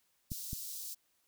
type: high-pass noise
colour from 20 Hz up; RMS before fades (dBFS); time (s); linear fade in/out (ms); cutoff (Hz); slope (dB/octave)
white; -43; 0.3-0.95; 20; 4300; 24
type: clicks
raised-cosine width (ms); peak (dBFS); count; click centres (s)
5; -27; 2; 0.318 / 0.531
effects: white hiss -75 dBFS RMS until 1.27 s